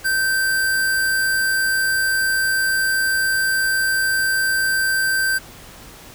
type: tone with sample-and-hold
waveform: sine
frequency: 1553 Hz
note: G6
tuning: 17 cents flat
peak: -16 dBFS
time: 0.04-5.39 s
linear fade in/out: 20 ms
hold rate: 6300 Hz
effects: pink hiss -41 dBFS RMS until 6.14 s